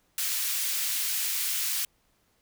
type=high-pass noise; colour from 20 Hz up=white; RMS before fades=-29 dBFS; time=0.18-1.85 s; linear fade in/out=2 ms; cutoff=2000 Hz; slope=12 dB/octave; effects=pink hiss -69 dBFS RMS until 2.41 s